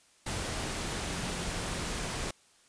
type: tone in noise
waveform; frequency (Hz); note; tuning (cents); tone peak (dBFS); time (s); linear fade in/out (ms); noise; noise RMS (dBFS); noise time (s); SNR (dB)
sine; 173.5; F3; -11; -43; 1.08-2.08; 5; pink; -35; 0.26-2.31; -11
effects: white hiss -63 dBFS RMS until 2.68 s + resampled to 22050 Hz